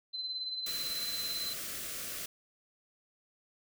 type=tone with tremolo; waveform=sine; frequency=4059 Hz; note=B7; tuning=47 cents sharp; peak=-33 dBFS; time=0.13-1.54 s; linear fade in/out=20 ms; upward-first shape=sine; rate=18 Hz; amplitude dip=45%
type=band-stop noise; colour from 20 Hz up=white; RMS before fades=-40 dBFS; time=0.66-2.26 s; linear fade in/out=5 ms; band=720 to 1100 Hz; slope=96 dB/octave
effects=none